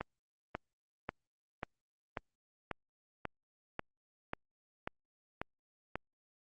click train, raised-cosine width 0.5 ms, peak -21 dBFS, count 12, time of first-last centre 0.01-5.956 s, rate 1.85 Hz, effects Opus 32 kbps

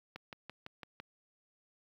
click train, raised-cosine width 0.3 ms, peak -28 dBFS, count 6, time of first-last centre 0.16-1 s, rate 5.95 Hz, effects high-pass 60 Hz 12 dB/octave + 10-bit

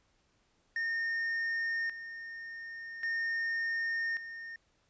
triangle tone with tremolo, 1830 Hz, A#6, 32 cents flat, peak -29 dBFS, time 0.76-4.56 s, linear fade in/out 2 ms, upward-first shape square, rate 0.44 Hz, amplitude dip 70%, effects pink hiss -72 dBFS RMS until 4.89 s + resampled to 16000 Hz

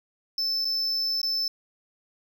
triangle tone with dropouts, 5274 Hz, E8, in tune, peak -23 dBFS, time 0.38-1.48 s, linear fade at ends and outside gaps 2 ms, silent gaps 0.647-0.652 / 1.216-1.23 s, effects none

